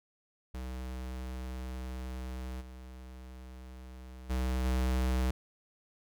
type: tone with level steps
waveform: square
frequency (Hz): 63.6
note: C2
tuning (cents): -48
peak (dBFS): -38 / -46 / -30 / -28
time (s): 0.54-5.31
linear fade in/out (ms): 5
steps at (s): 2.6 / 4.29 / 4.64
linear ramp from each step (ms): 20
effects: none